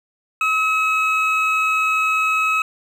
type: tone pair together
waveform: triangle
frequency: 1283 / 2565 Hz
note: E6 / E7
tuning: -47 / -48 cents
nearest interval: octave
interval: 1199 cents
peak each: -17 dBFS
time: 0.41-2.62 s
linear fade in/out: 2 ms
effects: none